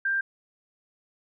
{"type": "tone", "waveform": "sine", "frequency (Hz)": 1585, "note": "G6", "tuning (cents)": 19, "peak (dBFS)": -23, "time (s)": [0.05, 0.21], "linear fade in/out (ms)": 5, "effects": []}